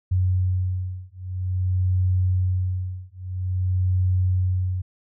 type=beating tone pair; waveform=sine; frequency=91.8 / 92.3 Hz; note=F#2 / F#2; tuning=-13 / -4 cents; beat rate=0.5 Hz; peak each=-23 dBFS; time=0.11-4.82 s; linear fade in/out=10 ms; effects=none